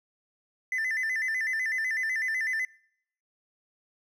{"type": "tone with vibrato", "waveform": "triangle", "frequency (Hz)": 1900, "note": "A#6", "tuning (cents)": 33, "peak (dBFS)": -24, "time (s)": [0.72, 2.65], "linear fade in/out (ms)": 2, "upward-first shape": "square", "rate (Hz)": 8, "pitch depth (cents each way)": 110, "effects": ["noise-tail reverb RT60 0.7 s tail -25 dB re dry", "tanh soft clip ceiling -20 dBFS"]}